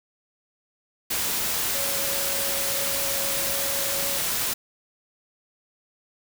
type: tone in noise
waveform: sine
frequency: 554.4 Hz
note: C#5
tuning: in tune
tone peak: -34 dBFS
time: 1.74-4.19 s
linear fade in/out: 10 ms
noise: white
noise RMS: -26 dBFS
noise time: 1.1-4.54 s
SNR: -11 dB
effects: none